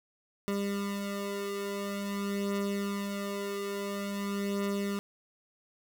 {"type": "beating tone pair", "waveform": "25% pulse", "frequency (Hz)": [200, 200.48], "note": ["G3", "G3"], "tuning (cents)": [35, 39], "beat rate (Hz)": 0.48, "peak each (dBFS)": [-34, -29], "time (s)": [0.48, 4.99], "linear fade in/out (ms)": 0, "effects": ["10-bit"]}